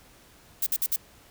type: noise bursts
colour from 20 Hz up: violet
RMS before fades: -25 dBFS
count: 4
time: 0.62-0.962 s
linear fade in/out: 5 ms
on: 45 ms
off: 54 ms
effects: pink hiss -55 dBFS RMS until 1.3 s